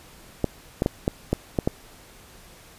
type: clicks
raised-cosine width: 2 ms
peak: -7 dBFS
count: 7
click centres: 0.443 / 0.821 / 0.861 / 1.079 / 1.33 / 1.588 / 1.675 s
effects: pink hiss -49 dBFS RMS until 2.78 s + resampled to 32000 Hz